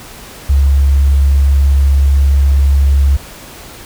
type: tone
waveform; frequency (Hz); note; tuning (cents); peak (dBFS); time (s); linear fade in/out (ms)
sine; 69.3; C#2; 0; -6; 0.49-3.17; 10
effects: pink hiss -33 dBFS RMS until 3.85 s